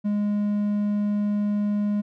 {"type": "tone", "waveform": "triangle", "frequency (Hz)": 206.7, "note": "G#3", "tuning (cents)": -8, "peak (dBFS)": -19, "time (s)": [0.04, 2.02], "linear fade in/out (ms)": 20, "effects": []}